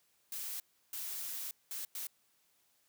blue noise bursts at uneven times, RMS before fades -41 dBFS, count 4, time 0.32-0.6 / 0.93-1.51 / 1.71-1.85 / 1.95-2.07 s, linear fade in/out 2 ms, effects white hiss -73 dBFS RMS until 2.88 s + high-pass 60 Hz 12 dB/octave

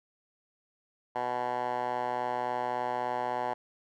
10% pulse tone with band-pass filter, 123.47 Hz, B2, in tune, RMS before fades -32 dBFS, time 1.15-3.54 s, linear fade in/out 10 ms, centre 910 Hz, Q 3.2, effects none

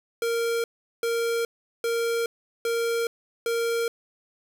square tone bursts, 464.2 Hz, A#4, 7 cents flat, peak -24 dBFS, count 5, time 0.22-3.88 s, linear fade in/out 2 ms, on 420 ms, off 390 ms, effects none

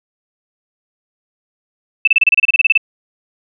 sine tone bursts, 2641 Hz, E7, 3 cents sharp, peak -6 dBFS, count 14, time 2.05-2.777 s, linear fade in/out 5 ms, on 25 ms, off 29 ms, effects none

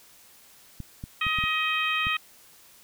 clicks, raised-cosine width 5 ms, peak -23 dBFS, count 6, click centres 0.803 / 1.039 / 1.267 / 1.387 / 1.439 / 2.069 s
harmonic tone, 630 Hz, D#5, 21 cents sharp, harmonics 2 / 3 / 4 / 5 / 6, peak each -29 / -31 / -27 / -32 / -39 dBFS, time 1.21-2.17 s, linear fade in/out 5 ms
effects white hiss -54 dBFS RMS until 2.83 s

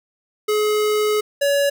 square tone pair in turn, 423.8 / 565.7 Hz, G#4 / C#5, +35 / +35 cents, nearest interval perfect fourth, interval 500 cents, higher second, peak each -17 / -16 dBFS, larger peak second, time 0.48-1.21 / 1.41-1.7 s, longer first, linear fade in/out 10 ms, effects none

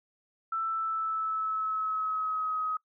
sine tone with pitch glide, 1328 to 1265.1 Hz, E6 to D#6, +12 to +28 cents, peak -28 dBFS, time 0.52-2.77 s, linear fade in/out 5 ms, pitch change -84 cents, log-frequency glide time 0.64-2.59 s, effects noise-tail reverb RT60 0.1 s tail -22 dB re dry

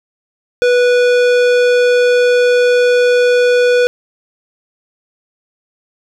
sine tone with tanh clipping, 490.9 Hz, B4, 10 cents flat, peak -10 dBFS, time 0.62-3.87 s, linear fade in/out 0 ms, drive 18 dB, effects none

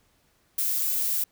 violet noise, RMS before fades -26 dBFS, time 0.58-1.24 s, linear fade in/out 5 ms, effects pink hiss -66 dBFS RMS until 1.31 s

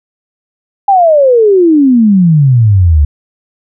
sine exponential sweep, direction down, 816 to 70.3 Hz, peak -3 dBFS, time 0.88-3.05 s, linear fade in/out 5 ms, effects none

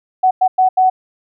sine tone bursts at uneven times, 747 Hz, F#5, 16 cents sharp, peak -8 dBFS, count 4, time 0.23-0.31 / 0.41-0.48 / 0.58-0.69 / 0.77-0.9 s, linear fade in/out 10 ms, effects none

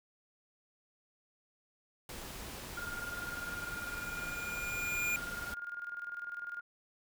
pink noise, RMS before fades -45 dBFS, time 2.09-5.54 s, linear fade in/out 2 ms
sine tone with tremolo, 1417 Hz, F6, 25 cents sharp, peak -37 dBFS, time 2.77-6.61 s, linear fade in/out 5 ms, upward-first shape square, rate 20 Hz, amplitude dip 60%
square tone with exponential growth, 2416 Hz, D7, 48 cents sharp, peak -31 dBFS, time 2.9-5.16 s, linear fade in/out 1 ms, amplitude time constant 490 ms
effects none

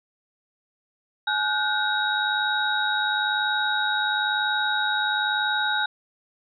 sine tone cluster, 845 / 1444 / 1545 / 3798 Hz, G#5 / F#6 / G6 / A#7, +30 / -43 / -26 / +32 cents, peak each -27 dBFS, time 1.27-5.86 s, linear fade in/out 5 ms, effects none

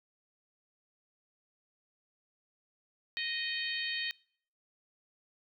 harmonic tone, 622.3 Hz, D#5, in tune, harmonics 3 / 4 / 5 / 6 / 7, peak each -38 / -39 / -40 / -41 / -41 dBFS, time 3.17-4.11 s, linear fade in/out 0 ms, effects noise-tail reverb RT60 0.6 s tail -26 dB re dry

